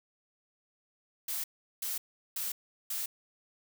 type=noise bursts; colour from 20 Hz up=blue; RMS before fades=-35 dBFS; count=4; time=1.28-3.06 s; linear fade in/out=5 ms; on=160 ms; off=380 ms; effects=none